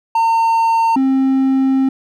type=tone pair in turn; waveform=triangle; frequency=910 / 266.2 Hz; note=A#5 / C4; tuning=-42 / +30 cents; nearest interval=octave + major sixth; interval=2128 cents; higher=first; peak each=-9 dBFS; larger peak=neither; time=0.15-0.96 / 0.96-1.89 s; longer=second; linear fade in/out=5 ms; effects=none